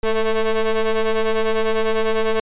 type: ring-modulated tone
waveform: 40% pulse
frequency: 220 Hz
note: A3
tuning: in tune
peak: -12 dBFS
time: 0.03-2.4 s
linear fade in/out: 5 ms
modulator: 225 Hz
effects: resampled to 8000 Hz